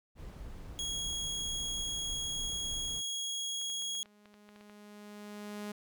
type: noise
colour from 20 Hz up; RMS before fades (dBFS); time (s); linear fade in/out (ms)
brown; -45; 0.15-3.03; 50
type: tone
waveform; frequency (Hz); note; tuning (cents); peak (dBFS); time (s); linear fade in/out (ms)
25% pulse; 3312; G#7; -5; -31; 0.79-4.03; 0
type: tone with exponential growth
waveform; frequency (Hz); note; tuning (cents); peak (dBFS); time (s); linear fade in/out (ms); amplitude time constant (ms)
sawtooth; 207.7; G#3; 0; -34; 3-5.72; 5; 590
type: clicks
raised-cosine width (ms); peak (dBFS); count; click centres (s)
0.3; -39; 11; 3.615 / 3.7 / 3.821 / 3.952 / 4.058 / 4.257 / 4.341 / 4.49 / 4.561 / 4.61 / 4.697
effects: none